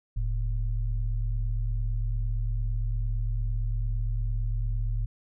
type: tone pair together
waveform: sine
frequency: 41.2 / 110 Hz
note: E1 / A2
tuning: 0 / 0 cents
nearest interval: octave + perfect fourth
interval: 1700 cents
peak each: -26 / -31 dBFS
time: 0.16-5.06 s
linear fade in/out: 10 ms
effects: none